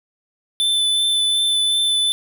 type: tone with vibrato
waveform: square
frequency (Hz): 3520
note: A7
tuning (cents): 0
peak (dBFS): -16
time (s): 0.6-2.12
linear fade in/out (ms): 0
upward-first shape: triangle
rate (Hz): 2.7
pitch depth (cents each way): 14
effects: none